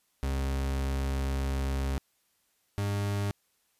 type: tone pair in turn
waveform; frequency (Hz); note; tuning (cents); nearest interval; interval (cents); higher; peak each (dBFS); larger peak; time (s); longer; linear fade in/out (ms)
40% pulse; 67.5 / 101.14; C#2 / G#2; -45 / -45; perfect fifth; 700; second; -27; neither; 0.23-1.98 / 2.78-3.31; first; 0
effects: white hiss -72 dBFS RMS until 3.79 s + resampled to 32000 Hz